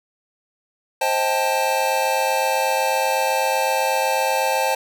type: chord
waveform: square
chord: A half-diminished seventh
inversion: first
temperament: just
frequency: 528 / 633.6 / 792 / 880 Hz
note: C5 / Eb5 / G5 / A5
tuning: +16 / +31 / +18 / 0 cents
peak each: -24 / -28 / -25 / -23 dBFS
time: 1.01-4.75 s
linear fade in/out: 5 ms
effects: none